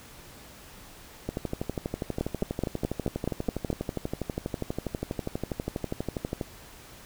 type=two click trains; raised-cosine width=2 ms; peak=-16 / -13 dBFS; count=64 / 8; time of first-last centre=1.29-6.412 / 2.21-3.703 s; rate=12.3 / 4.69 Hz; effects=pink hiss -49 dBFS RMS until 7.05 s